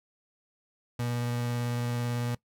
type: tone with vibrato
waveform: 35% pulse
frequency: 120.5 Hz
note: B2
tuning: 42 cents flat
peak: -27 dBFS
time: 0.99-2.35 s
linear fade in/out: 5 ms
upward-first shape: triangle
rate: 18 Hz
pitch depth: 13 cents each way
effects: noise-tail reverb RT60 0.1 s tail -20 dB re dry